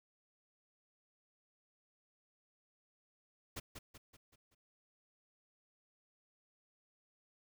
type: noise with echo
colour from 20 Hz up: pink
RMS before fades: -43 dBFS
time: 3.56-3.6 s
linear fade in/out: 10 ms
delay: 190 ms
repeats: 5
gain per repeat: -6 dB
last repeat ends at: 4.55 s
effects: none